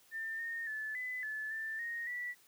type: tone with pitch steps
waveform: sine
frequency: 1795 / 1838 / 1737 / 2006 / 1732 / 1775 / 1864 / 1956 Hz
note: A6 / A#6 / A6 / B6 / A6 / A6 / A#6 / B6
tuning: +34 / -25 / -23 / +26 / -28 / +15 / -1 / -17 cents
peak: -37 dBFS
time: 0.11-2.35 s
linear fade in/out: 50 ms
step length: 280 ms
effects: white hiss -65 dBFS RMS until 2.47 s + high-pass 80 Hz 12 dB/octave